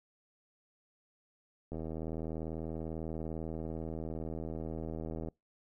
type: click train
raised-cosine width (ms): 2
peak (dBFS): -27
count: 287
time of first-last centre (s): 1.72-5.286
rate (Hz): 80.2
effects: noise-tail reverb RT60 0.2 s tail -25 dB re dry